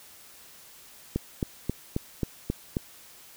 click train, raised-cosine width 3 ms, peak -13 dBFS, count 7, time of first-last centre 1.16-2.769 s, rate 3.73 Hz, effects white hiss -51 dBFS RMS until 3.36 s

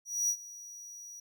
square tone with ADSR envelope, 5800 Hz, F#8, 35 cents flat, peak -26 dBFS, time 0.05-1.2 s, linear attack 240 ms, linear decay 70 ms, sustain -19 dB, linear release 6 ms, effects none

